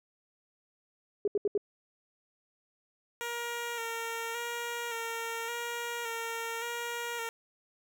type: tone bursts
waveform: sine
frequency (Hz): 408.5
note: G#4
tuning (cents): -29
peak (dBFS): -25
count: 4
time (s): 1.25-1.577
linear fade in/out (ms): 2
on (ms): 27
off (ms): 73
type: tone with vibrato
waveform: 10% pulse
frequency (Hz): 466.2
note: A#4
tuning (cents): 0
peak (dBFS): -26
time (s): 3.21-7.29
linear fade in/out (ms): 0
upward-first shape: square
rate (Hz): 0.88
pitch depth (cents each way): 26
effects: none